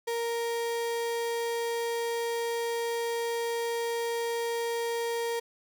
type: tone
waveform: 35% pulse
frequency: 466.2 Hz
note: A#4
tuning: in tune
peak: -27 dBFS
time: 0.07-5.4 s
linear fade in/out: 10 ms
effects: none